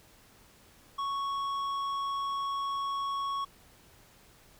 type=tone with tanh clipping; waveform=triangle; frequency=1108.7 Hz; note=C#6; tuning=in tune; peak=-32 dBFS; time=0.98-3.45 s; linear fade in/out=10 ms; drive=13 dB; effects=pink hiss -59 dBFS RMS until 4.59 s